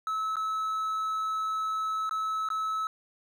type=tone with dropouts; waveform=triangle; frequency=1298 Hz; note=E6; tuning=27 cents flat; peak=-26 dBFS; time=0.07-2.87 s; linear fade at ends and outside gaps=1 ms; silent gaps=0.357-0.367 / 2.094-2.11 / 2.488-2.502 s; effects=none